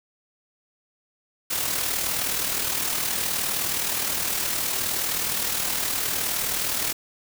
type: noise with amplitude modulation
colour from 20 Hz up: white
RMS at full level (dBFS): -24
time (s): 1.5-6.93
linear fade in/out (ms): 10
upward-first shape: sine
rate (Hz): 39.3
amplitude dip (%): 45
effects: none